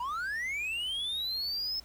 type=linear sweep; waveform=triangle; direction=up; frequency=930 to 5274 Hz; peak=-30 dBFS; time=0-1.8 s; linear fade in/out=5 ms; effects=added 60 Hz sine -56 dBFS peak until 1.84 s + pink hiss -58 dBFS RMS until 1.84 s